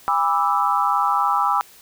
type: chord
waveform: sine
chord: E dominant seventh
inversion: first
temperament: equal with one note detuned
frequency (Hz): 811.2 / 987.8 / 1174.7 / 1318.5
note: G#5 / B5 / D6 / E6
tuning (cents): -41 / 0 / 0 / 0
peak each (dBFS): -22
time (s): 0.08-1.61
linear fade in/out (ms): 0
effects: white hiss -48 dBFS RMS until 1.81 s